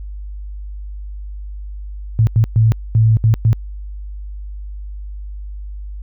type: tone bursts at uneven times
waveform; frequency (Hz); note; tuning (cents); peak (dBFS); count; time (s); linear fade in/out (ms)
sine; 111.4; A2; +22; -8; 6; 2.19-2.27 / 2.36-2.44 / 2.56-2.72 / 2.95-3.17 / 3.24-3.34 / 3.45-3.53; 0
effects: added 50 Hz sine -26 dBFS peak until 6.02 s